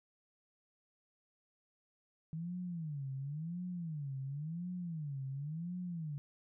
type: tone with vibrato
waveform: sine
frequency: 155.56 Hz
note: D#3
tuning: in tune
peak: -38 dBFS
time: 2.33-6.18 s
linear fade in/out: 0 ms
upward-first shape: sine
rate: 0.94 Hz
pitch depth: 260 cents each way
effects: none